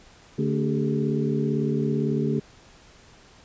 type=tone cluster; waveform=sine; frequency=145.4 / 220.9 / 284.8 / 390.3 / 428.2 Hz; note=D3 / A3 / C#4 / G4 / A4; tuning=-17 / +7 / +47 / -8 / -47 cents; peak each=-26 / -26 / -30 / -29 / -32 dBFS; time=0.38-2.4 s; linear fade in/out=10 ms; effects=pink hiss -52 dBFS RMS until 3.44 s + resampled to 16000 Hz